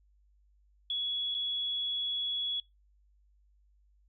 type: tone with dropouts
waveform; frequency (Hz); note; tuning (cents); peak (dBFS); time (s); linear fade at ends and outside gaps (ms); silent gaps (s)
sine; 3370; G#7; +25; -30; 0.9-2.6; 2; 1.344-1.348
effects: noise-tail reverb RT60 0.2 s tail -25 dB re dry + added 50 Hz sine -63 dBFS peak until 4.08 s